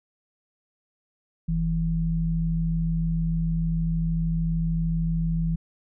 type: tone pair together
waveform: sine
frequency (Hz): 43.39 / 163.8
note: F1 / E3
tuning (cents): -10 / -11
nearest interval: octave + major seventh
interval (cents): 2299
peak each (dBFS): -27 / -23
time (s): 1.48-5.56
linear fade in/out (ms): 10
effects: none